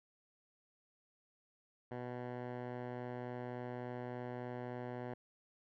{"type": "tone with low-pass filter", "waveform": "10% pulse", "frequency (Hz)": 123.47, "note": "B2", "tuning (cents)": 0, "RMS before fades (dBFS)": -44, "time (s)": [1.91, 5.14], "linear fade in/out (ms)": 5, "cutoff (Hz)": 1400, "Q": 0.98, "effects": []}